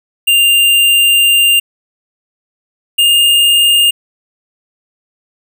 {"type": "tone pair in turn", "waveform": "square", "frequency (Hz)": [2794, 2823], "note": ["F7", "F7"], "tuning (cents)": [0, 18], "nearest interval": "unison", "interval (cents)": 18, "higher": "second", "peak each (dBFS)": -7, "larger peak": "neither", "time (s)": [[0.27, 1.6], [2.98, 3.91]], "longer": "first", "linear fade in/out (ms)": 10, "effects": []}